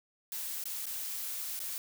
blue noise with dropouts, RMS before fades -38 dBFS, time 0.32-1.78 s, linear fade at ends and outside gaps 1 ms, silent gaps 0.639-0.655 / 0.857-0.866 / 1.592-1.601 s, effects none

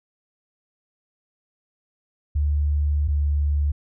sine tone pair in turn, 73.42 / 72.83 Hz, D2 / D2, 0 / -14 cents, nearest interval unison, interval 14 cents, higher first, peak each -18 dBFS, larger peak neither, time 2.35-3.08 / 3.08-3.72 s, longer first, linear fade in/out 10 ms, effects none

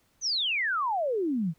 sine exponential sweep, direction down, 6320 to 150 Hz, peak -25 dBFS, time 0.21-1.54 s, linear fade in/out 50 ms, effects pink hiss -68 dBFS RMS until 1.58 s

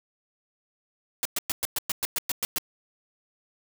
white noise bursts, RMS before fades -27 dBFS, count 11, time 1.23-2.583 s, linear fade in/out 0 ms, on 23 ms, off 110 ms, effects none

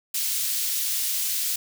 white high-pass noise, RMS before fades -26 dBFS, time 0.14-1.56 s, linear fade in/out 5 ms, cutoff 3300 Hz, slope 12 dB/octave, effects none

